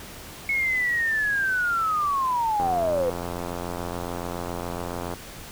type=linear sweep; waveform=sine; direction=down; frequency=2200 to 487.4 Hz; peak=-21 dBFS; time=0.49-3.1 s; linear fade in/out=2 ms
type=click train; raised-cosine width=1 ms; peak=-17 dBFS; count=222; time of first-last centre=2.6-5.137 s; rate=87.1 Hz
effects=pink hiss -41 dBFS RMS until 5.51 s